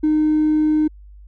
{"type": "tone with hard clipping", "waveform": "sine", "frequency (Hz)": 307, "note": "D#4", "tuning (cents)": -23, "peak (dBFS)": -14, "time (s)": [0.03, 0.88], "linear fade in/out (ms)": 10, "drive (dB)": 1, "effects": ["added 50 Hz sine -39 dBFS peak until 1.27 s"]}